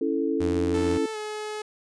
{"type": "chord", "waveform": "sine", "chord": "A major", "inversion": "first", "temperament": "equal", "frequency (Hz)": [277.2, 329.6, 440], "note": ["C#4", "E4", "A4"], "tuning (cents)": [0, 0, 0], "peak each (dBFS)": -27, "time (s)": [0.01, 1.06], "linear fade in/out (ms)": 5}
{"type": "tone", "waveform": "sawtooth", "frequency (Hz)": 86.6, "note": "F2", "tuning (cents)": -14, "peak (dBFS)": -25, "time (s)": [0.4, 0.98], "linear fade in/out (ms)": 10}
{"type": "tone with pitch glide", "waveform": "sawtooth", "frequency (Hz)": [440, 425.5], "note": ["A4", "G#4"], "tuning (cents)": [0, 42], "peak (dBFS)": -27, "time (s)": [0.74, 1.62], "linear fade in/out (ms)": 5, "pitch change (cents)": -58, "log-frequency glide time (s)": [1.12, 1.17]}
{"effects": ["resampled to 22050 Hz"]}